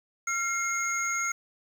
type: tone cluster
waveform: sine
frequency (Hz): 1373 / 2134 / 6590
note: F6 / C7 / G#8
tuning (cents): -30 / +34 / -14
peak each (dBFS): -31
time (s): 0.27-1.32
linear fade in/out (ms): 5
effects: 8-bit